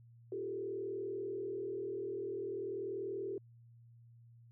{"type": "tone with frequency modulation", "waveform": "sine", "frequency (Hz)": 392, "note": "G4", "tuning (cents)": 0, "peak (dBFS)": -37, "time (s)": [0.32, 3.38], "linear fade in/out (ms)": 2, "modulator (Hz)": 40.4, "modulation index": 1.1, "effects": ["added 117 Hz sine -57 dBFS peak until 4.51 s"]}